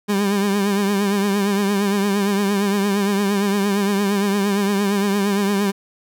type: tone with vibrato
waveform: 30% pulse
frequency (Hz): 200.6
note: G3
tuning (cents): +40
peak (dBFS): -14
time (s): 0.08-5.72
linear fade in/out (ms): 20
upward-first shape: triangle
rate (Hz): 8.7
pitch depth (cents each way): 68
effects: none